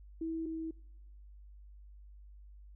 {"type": "tone pair in turn", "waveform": "sine", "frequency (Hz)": [325.3, 322.7], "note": ["E4", "E4"], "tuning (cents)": [-23, -37], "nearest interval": "unison", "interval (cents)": 14, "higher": "first", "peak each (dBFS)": [-34, -36], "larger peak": "first", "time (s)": [[0.21, 0.46], [0.46, 0.71]], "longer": "neither", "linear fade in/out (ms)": 5, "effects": ["noise-tail reverb RT60 0.9 s tail -25 dB re dry", "added 50 Hz sine -51 dBFS peak until 2.75 s"]}